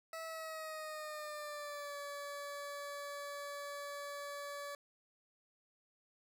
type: tone with pitch glide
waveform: 20% pulse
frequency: 650 to 572.4 Hz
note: E5 to D5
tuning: -24 to -45 cents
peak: -38 dBFS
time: 0.13-4.75 s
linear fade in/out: 2 ms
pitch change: -221 cents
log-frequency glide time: 0.25-1.97 s
effects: none